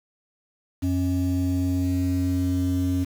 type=tone pair together; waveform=sine; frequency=90.79 / 272.3 Hz; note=F#2 / C#4; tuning=-32 / -31 cents; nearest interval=octave + perfect fifth; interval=1901 cents; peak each=-22 / -21 dBFS; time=0.82-3.05 s; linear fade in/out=20 ms; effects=tanh soft clip ceiling -18 dBFS + 7-bit

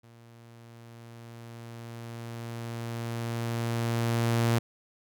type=tone with level ramp; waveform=sawtooth; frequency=116.54 Hz; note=A#2; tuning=in tune; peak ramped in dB=-48 to -18 dBFS; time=0.03-4.59 s; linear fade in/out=10 ms; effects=none

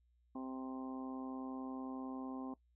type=harmonic tone; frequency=130.81 Hz; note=C3; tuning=in tune; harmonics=2 / 3 / 4 / 5 / 6 / 7 / 8; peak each=-42 / -55 / -56 / -57 / -53 / -59 / -54 dBFS; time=0.35-2.54 s; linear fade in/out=5 ms; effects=noise-tail reverb RT60 0.1 s tail -20 dB re dry + added 60 Hz sine -70 dBFS peak until 2.75 s

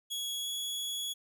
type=tone with pitch glide; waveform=sawtooth; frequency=3342 to 3363 Hz; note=G#7 to G#7; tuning=+10 to +21 cents; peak=-31 dBFS; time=0.1-1.14 s; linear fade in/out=20 ms; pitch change=+11 cents; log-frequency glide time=0.41-0.48 s; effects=none

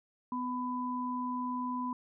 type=tone pair together; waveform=sine; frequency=250 / 999.1 Hz; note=B3 / B5; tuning=+21 / +20 cents; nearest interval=2 octaves; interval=2399 cents; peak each=-35 / -35 dBFS; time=0.32-1.93 s; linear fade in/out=2 ms; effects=none

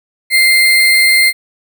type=tone with sample-and-hold; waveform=sine; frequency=2093 Hz; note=C7; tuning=in tune; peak=-6 dBFS; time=0.3-1.33 s; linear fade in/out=50 ms; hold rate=6300 Hz; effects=none

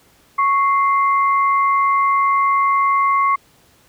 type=tone pair together; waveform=sine; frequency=1105.7 / 2085 Hz; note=C#6 / C7; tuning=-5 / -7 cents; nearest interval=major seventh; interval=1098 cents; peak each=-13 / -23 dBFS; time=0.38-3.36 s; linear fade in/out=10 ms; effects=pink hiss -53 dBFS RMS until 3.88 s + high-pass 60 Hz 12 dB/octave

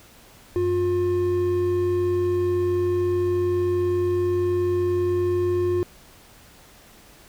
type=tone pair together; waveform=triangle; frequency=94.32 / 356.1 Hz; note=F#2 / F4; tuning=+34 / +34 cents; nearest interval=octave + major seventh; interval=2300 cents; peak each=-26 / -18 dBFS; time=0.56-5.83 s; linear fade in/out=0 ms; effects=pink hiss -50 dBFS RMS until 7.28 s

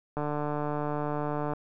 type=click train; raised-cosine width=1 ms; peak=-18 dBFS; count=203; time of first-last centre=0.17-1.535 s; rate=148 Hz; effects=none

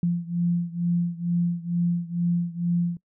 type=beating tone pair; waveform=sine; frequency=172.1 / 174.3 Hz; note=F3 / F3; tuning=-25 / -3 cents; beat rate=2.2 Hz; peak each=-24 / -26 dBFS; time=0.03-2.97 s; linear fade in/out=2 ms; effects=noise-tail reverb RT60 0.1 s tail -22 dB re dry

